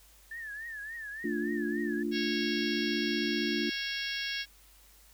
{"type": "tone with vibrato", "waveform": "sine", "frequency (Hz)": 1760, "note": "A6", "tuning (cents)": 0, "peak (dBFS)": -38, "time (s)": [0.31, 2.03], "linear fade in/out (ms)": 5, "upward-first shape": "triangle", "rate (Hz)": 3.5, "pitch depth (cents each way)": 130}
{"type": "chord", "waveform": "sine", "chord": "D minor", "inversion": "second", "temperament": "equal with one note detuned", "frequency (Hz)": [223.5, 293.7, 349.2], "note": ["A3", "D4", "F4"], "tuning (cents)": [27, 0, 0], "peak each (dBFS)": -34, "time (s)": [1.24, 3.7], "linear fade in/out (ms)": 5}
{"type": "harmonic tone", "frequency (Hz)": 550, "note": "C#5", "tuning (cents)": -14, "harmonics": [3, 4, 5, 6, 7, 8, 9, 10], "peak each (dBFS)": [-38, -40, -41, -39, -44, -43, -45, -41], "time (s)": [2.11, 4.46], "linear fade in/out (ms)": 50}
{"effects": ["added 50 Hz sine -60 dBFS peak until 5.13 s", "white hiss -60 dBFS RMS until 5.13 s"]}